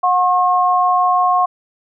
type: tone pair together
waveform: sine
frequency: 726 / 1079.9 Hz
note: F#5 / C#6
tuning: -33 / -46 cents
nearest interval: perfect fifth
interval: 687 cents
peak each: -14 dBFS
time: 0.03-1.46 s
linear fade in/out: 10 ms
effects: none